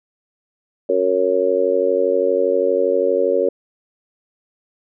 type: harmonic tone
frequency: 92.5 Hz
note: F#2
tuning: in tune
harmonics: 3 / 4 / 5 / 6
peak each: -27 / -21 / -18 / -18 dBFS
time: 0.89-3.49 s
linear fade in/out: 5 ms
effects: none